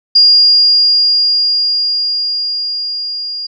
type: tone with level ramp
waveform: sine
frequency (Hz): 4830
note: D8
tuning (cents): +48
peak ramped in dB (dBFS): -3 to -19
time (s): 0.15-3.47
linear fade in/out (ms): 10
effects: none